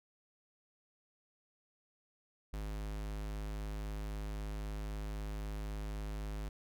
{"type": "tone", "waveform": "square", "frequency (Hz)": 51.91, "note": "G#1", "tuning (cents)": 0, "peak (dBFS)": -39, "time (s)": [2.53, 6.49], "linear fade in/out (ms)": 5, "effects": []}